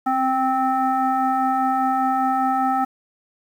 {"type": "tone with frequency modulation", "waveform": "sine", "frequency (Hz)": 784, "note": "G5", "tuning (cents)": 0, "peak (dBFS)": -17, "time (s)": [0.06, 2.85], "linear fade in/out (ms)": 10, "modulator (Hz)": 521, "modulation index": 0.96, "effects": ["8-bit"]}